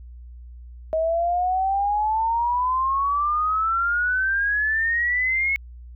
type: exponential sweep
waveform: sine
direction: up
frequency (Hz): 632 to 2200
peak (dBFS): -19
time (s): 0.93-5.56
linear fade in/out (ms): 0
effects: added 60 Hz sine -38 dBFS peak until 5.95 s